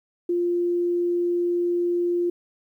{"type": "tone", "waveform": "sine", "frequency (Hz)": 349.2, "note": "F4", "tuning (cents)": 0, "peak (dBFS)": -20, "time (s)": [0.29, 2.3], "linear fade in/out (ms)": 5, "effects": ["10-bit"]}